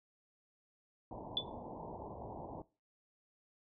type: low-pass noise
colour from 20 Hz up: white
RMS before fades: -47 dBFS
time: 1.11-2.62 s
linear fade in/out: 2 ms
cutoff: 980 Hz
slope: 96 dB/octave
type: tone with exponential decay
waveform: sine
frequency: 3471 Hz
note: A7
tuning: 24 cents flat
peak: -27 dBFS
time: 1.37-1.47 s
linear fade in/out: 1 ms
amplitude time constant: 21 ms
effects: noise-tail reverb RT60 0.3 s tail -19 dB re dry